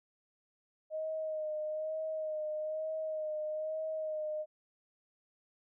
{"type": "tone with vibrato", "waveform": "sine", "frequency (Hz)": 622.3, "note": "D#5", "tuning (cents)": 0, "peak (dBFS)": -34, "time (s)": [0.9, 4.46], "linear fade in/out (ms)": 50, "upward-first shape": "sine", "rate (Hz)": 1.1, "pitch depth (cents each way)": 28, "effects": []}